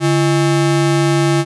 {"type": "ring-modulated tone", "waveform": "square", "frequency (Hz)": 241.5, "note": "B3", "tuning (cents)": -39, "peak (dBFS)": -9, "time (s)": [0, 1.45], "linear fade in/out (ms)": 50, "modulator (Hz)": 97.6, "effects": ["resampled to 24000 Hz"]}